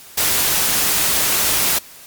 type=noise; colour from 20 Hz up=white; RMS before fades=-17 dBFS; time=0.17-1.79 s; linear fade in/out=10 ms; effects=white hiss -41 dBFS RMS until 2.06 s + Opus 48 kbps